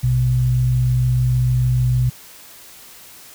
sine tone pair together, 58.38 / 125 Hz, A#1 / B2, +3 / +21 cents, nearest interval octave + minor second, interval 1318 cents, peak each -23 / -14 dBFS, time 0.03-2.1 s, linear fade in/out 10 ms, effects white hiss -42 dBFS RMS until 3.34 s

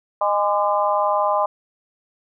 harmonic tone with a mistuned harmonic, 205 Hz, G#3, 22 cents flat, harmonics 3 / 4 / 5 / 6, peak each -21 / -22 / -21 / -26 dBFS, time 0.21-1.46 s, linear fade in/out 5 ms, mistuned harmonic 6, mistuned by -48 cents, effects none

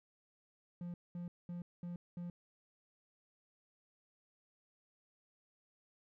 triangle tone bursts, 174.61 Hz, F3, in tune, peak -39 dBFS, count 5, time 0.81-2.3 s, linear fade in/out 2 ms, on 130 ms, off 210 ms, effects none

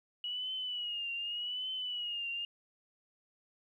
sine tone with vibrato, 2911 Hz, F#7, 29 cents flat, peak -35 dBFS, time 0.24-2.45 s, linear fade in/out 2 ms, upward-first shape triangle, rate 0.85 Hz, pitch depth 92 cents each way, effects 12-bit

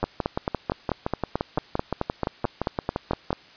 two click trains, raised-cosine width 1 ms, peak -9 / -10 dBFS, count 16 / 20, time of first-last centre 0.04-3.329 / 0.03-3.306 s, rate 4.56 / 5.8 Hz, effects white hiss -50 dBFS RMS until 3.56 s + resampled to 11025 Hz

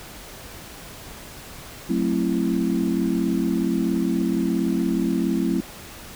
sine chord, F# half-diminished seventh, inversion none, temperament just, 185 / 222 / 266.4 / 333 Hz, F#3 / A3 / C4 / E4, 0 / +16 / +31 / +18 cents, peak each -25 dBFS, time 1.89-5.61 s, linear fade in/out 10 ms, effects pink hiss -40 dBFS RMS until 6.15 s

